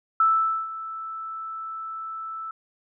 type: tone with ADSR envelope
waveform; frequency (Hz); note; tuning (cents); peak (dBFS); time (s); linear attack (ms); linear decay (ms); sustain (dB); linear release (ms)
sine; 1318.5; E6; 0; -15; 0.2-2.51; 3; 470; -16; 3
effects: none